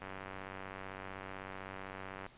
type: click train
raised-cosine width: 0.5 ms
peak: -29 dBFS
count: 216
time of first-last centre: 0.02-2.264 s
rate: 95.8 Hz
effects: pink hiss -60 dBFS RMS until 2.37 s + resampled to 8000 Hz